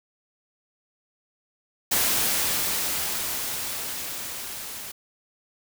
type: noise with level ramp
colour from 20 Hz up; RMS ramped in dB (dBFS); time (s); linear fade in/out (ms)
white; -22 to -37; 1.91-4.92; 10
effects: none